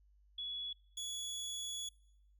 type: tone pair in turn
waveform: sine / 25% pulse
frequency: 3387 / 3387 Hz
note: G#7 / G#7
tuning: +33 / +33 cents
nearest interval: unison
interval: 0 cents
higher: neither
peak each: -39 / -36 dBFS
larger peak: second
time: 0.38-0.73 / 0.97-1.89 s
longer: second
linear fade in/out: 5 ms
effects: noise-tail reverb RT60 0.8 s tail -24 dB re dry + added 50 Hz sine -64 dBFS peak until 2.39 s